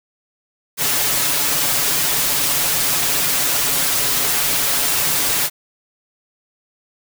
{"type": "noise with comb filter", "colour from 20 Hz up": "white", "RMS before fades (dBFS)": -18, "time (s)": [0.77, 5.5], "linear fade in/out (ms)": 50, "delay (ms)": 7, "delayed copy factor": 0.7, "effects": []}